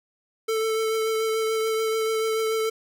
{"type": "tone with vibrato", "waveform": "square", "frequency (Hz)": 442.4, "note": "A4", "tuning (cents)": 9, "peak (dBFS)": -23, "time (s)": [0.48, 2.7], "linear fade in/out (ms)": 10, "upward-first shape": "triangle", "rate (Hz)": 6.9, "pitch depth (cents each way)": 18, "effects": []}